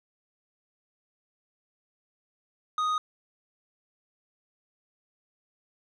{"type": "tone with tanh clipping", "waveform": "sine", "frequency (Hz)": 1244.5, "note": "D#6", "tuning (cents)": 0, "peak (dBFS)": -26, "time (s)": [2.78, 2.98], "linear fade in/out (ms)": 2, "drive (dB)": 8, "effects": []}